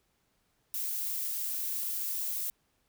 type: noise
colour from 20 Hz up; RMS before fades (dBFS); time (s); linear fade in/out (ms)
violet; -34; 0.74-2.5; 0
effects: pink hiss -74 dBFS RMS until 2.88 s